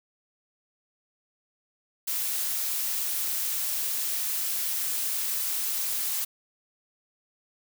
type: noise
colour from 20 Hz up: blue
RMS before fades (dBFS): -29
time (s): 2.07-6.25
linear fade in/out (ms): 10
effects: none